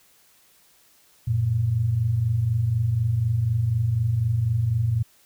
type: tone pair together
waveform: sine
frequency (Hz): 92.5 / 116.54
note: F#2 / A#2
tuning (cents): 0 / 0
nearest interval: major third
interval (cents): 400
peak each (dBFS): -27 / -20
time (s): 1.27-5.03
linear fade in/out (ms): 10
effects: white hiss -58 dBFS RMS until 5.25 s